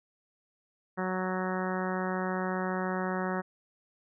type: harmonic tone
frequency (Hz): 185.4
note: F#3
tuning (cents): +4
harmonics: 1 / 2 / 3 / 4 / 5 / 6 / 7 / 8 / 9 / 10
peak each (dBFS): -33 / -36 / -38 / -39 / -40 / -41 / -41 / -42 / -43 / -43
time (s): 0.97-3.42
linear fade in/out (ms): 20
effects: none